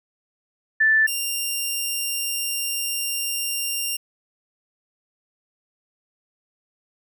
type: tone pair in turn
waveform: sine / 10% pulse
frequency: 1760 / 2786 Hz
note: A6 / F7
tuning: 0 / -5 cents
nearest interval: minor sixth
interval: 795 cents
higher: second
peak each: -14 / -15 dBFS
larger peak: first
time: 0.8-1.07 / 1.07-3.97 s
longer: second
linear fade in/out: 10 ms
effects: none